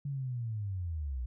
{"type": "linear sweep", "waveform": "sine", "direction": "down", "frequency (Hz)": [143.9, 58.27], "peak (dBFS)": -33, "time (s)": [0.05, 1.26], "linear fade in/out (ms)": 5, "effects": []}